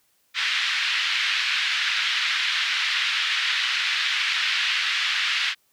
white band-pass noise, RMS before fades -24 dBFS, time 0.34-5.55 s, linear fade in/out 50 ms, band 1500 to 3700 Hz, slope 24 dB/octave, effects white hiss -66 dBFS RMS until 5.72 s

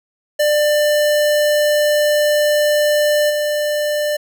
square tone with level steps, 595 Hz, D5, 22 cents sharp, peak -13 / -17 dBFS, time 0.39-4.17 s, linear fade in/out 10 ms, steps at 3.29 s, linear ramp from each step 20 ms, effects none

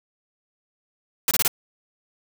white noise bursts, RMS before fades -20 dBFS, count 4, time 1.28-1.479 s, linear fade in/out 2 ms, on 31 ms, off 25 ms, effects none

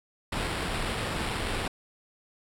pink noise with sample-and-hold, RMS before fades -31 dBFS, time 0.32-1.68 s, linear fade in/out 5 ms, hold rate 6300 Hz, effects low-pass 11000 Hz 12 dB/octave

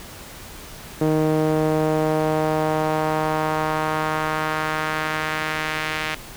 sawtooth tone with band-pass filter sweep, 155.56 Hz, D#3, in tune, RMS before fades -22 dBFS, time 1.01-6.15 s, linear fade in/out 5 ms, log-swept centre 400 to 2300 Hz, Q 1.3, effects pink hiss -39 dBFS RMS until 6.36 s

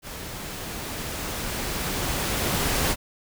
pink noise with level ramp, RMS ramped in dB -37 to -23 dBFS, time 0.02-2.96 s, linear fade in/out 50 ms, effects none

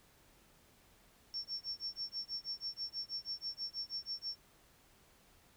sine tone with tremolo, 5450 Hz, F8, 43 cents flat, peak -36 dBFS, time 1.34-4.37 s, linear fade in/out 0 ms, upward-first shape sine, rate 6.2 Hz, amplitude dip 100%, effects pink hiss -66 dBFS RMS until 5.56 s

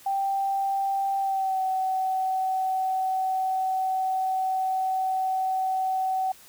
sine tone with pitch glide, 784 to 756.4 Hz, G5 to F#5, 0 to +38 cents, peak -23 dBFS, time 0.06-6.32 s, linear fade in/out 5 ms, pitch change -62 cents, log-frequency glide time 1.19-1.62 s, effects white hiss -51 dBFS RMS until 6.48 s

